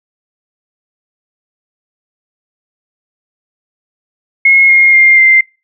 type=tone with pitch steps; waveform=sine; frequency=2165 / 2139 / 2113 / 2088 Hz; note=C#7 / C7 / C7 / C7; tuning=-41 / +38 / +16 / -4 cents; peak=-3 dBFS; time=4.45-5.41 s; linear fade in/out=5 ms; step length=240 ms; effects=noise-tail reverb RT60 0.3 s tail -26 dB re dry